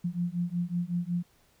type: beating tone pair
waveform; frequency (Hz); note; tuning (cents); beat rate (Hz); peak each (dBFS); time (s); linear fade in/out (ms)
sine; 172 / 177.4; F3 / F3; -26 / +27; 5.4; -31; 0.04-1.23; 10
effects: pink hiss -65 dBFS RMS until 1.6 s